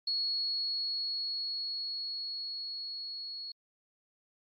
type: tone with level ramp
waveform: sine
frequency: 4345 Hz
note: C#8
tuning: 35 cents flat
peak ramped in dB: -29 to -39 dBFS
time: 0.07-3.52 s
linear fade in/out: 5 ms
effects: AAC 48 kbps